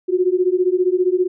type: beating tone pair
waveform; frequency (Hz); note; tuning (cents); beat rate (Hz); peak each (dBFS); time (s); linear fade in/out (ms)
sine; 357.4 / 372.4; F4 / F#4; +40 / +11; 15; -17; 0.08-1.28; 20
effects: none